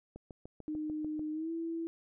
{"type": "click train", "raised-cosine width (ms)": 2, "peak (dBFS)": -33, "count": 8, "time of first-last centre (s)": [0.16, 1.194], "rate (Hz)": 6.77}
{"type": "tone with pitch glide", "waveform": "sine", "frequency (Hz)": [306.6, 330.5], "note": ["D#4", "E4"], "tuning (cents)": [-25, 5], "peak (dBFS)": -34, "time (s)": [0.68, 1.87], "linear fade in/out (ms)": 0, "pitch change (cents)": 130, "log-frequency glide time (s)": [1.32, 1.51]}
{"effects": []}